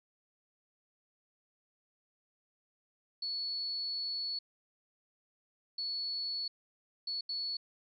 sine tone bursts at uneven times, 4411 Hz, C#8, 9 cents flat, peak -34 dBFS, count 4, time 3.22-4.39 / 5.78-6.48 / 7.07-7.21 / 7.29-7.57 s, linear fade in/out 5 ms, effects none

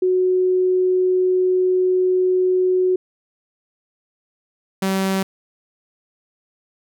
sine / sawtooth tone pair in turn, 368.4 / 191.97 Hz, F#4 / G3, -7 / -36 cents, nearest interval major seventh, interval 1129 cents, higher first, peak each -14 dBFS, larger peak neither, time 0.02-2.96 / 4.82-5.23 s, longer first, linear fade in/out 5 ms, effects none

